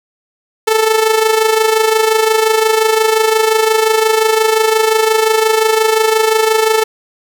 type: tone with amplitude modulation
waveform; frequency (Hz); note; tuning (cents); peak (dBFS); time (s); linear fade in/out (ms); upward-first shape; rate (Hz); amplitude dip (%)
sawtooth; 440; A4; 0; -3; 0.67-6.84; 10; sine; 25.7; 60
effects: none